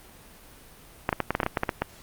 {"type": "clicks", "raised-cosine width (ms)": 0.5, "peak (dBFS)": -8, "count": 12, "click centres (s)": [1.091, 1.128, 1.203, 1.306, 1.351, 1.402, 1.432, 1.464, 1.572, 1.634, 1.692, 1.82], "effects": ["pink hiss -50 dBFS RMS until 2.02 s", "Opus 32 kbps"]}